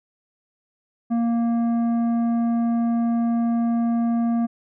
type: tone with tanh clipping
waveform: triangle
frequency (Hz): 233.1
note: A#3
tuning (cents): 0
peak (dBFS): -20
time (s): 1.1-4.47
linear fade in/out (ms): 20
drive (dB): 13
effects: none